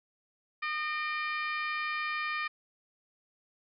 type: harmonic tone with a mistuned harmonic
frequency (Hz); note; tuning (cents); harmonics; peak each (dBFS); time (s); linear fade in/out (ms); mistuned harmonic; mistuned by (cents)
611; D#5; -32; 2 / 3 / 4 / 5 / 6 / 7 / 8; -35 / -36 / -36 / -47 / -50 / -50 / -51; 0.62-2.48; 10; 4; -43
effects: none